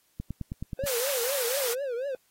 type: click train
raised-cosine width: 5 ms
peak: -21 dBFS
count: 7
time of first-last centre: 0.2-0.838 s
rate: 9.4 Hz
type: tone with vibrato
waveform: triangle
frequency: 515 Hz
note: C5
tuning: 28 cents flat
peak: -27 dBFS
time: 0.79-2.15 s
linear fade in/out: 2 ms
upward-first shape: triangle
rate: 4.1 Hz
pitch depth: 210 cents each way
type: high-pass noise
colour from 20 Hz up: white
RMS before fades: -31 dBFS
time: 0.86-1.74 s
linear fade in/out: 10 ms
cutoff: 630 Hz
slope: 48 dB/octave
effects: white hiss -68 dBFS RMS until 2.3 s + AAC 48 kbps

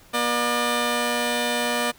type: tone pair together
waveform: 10% pulse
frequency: 240.1 / 600 Hz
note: B3 / D5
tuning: -49 / +37 cents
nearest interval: octave + major third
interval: 1586 cents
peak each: -16 dBFS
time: 0.13-1.92 s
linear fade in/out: 20 ms
effects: pink hiss -52 dBFS RMS until 1.98 s

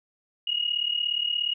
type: tone pair together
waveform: sine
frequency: 2863 / 2900 Hz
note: F7 / F#7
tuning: +42 / -35 cents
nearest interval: unison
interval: 23 cents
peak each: -27 dBFS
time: 0.47-1.54 s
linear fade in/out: 5 ms
effects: none

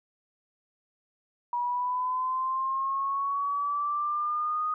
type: linear sweep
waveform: sine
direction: up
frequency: 962 to 1244.5 Hz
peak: -26 dBFS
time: 1.53-4.74 s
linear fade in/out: 2 ms
effects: none

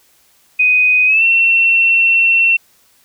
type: tone with pitch glide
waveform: sine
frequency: 2498 to 2708 Hz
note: D#7 to E7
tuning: +6 to +46 cents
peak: -8 dBFS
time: 0.59-2.57 s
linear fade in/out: 10 ms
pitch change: +140 cents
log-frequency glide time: 1.06-1.24 s
effects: white hiss -53 dBFS RMS until 3.04 s

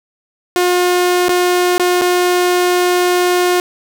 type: tone with dropouts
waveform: sawtooth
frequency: 357.9 Hz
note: F4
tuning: 42 cents sharp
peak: -7 dBFS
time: 0.56-3.6 s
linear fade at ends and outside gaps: 0 ms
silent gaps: 1.284-1.292 / 1.78-1.797 / 2.012-2.018 s
effects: 8-bit

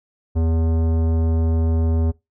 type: tone with tanh clipping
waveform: sine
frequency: 81.5 Hz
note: E2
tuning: 19 cents flat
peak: -18 dBFS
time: 0.35-2.12 s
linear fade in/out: 20 ms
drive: 16 dB
effects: noise-tail reverb RT60 0.2 s tail -21 dB re dry

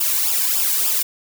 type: noise with flanger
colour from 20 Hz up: blue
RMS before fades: -19 dBFS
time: 0-1.03 s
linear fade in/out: 10 ms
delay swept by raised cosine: 0.48 to 1.58 ms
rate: 3.4 Hz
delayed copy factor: -0.7
effects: none

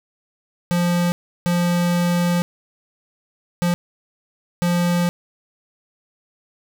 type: tone bursts at uneven times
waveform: square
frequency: 174.7 Hz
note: F3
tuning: 1 cent sharp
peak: -17 dBFS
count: 4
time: 0.71-1.12 / 1.46-2.42 / 3.62-3.74 / 4.62-5.09 s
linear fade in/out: 0 ms
effects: none

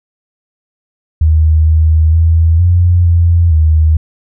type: tone with pitch steps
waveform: sine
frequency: 78.6 / 79.2 / 81.8 / 88 / 85.2 / 78.6 Hz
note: D#2 / D#2 / E2 / F2 / F2 / D#2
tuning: +18 / +31 / -13 / +14 / -42 / +18 cents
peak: -5 dBFS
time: 1.21-3.97 s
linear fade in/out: 5 ms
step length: 460 ms
effects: none

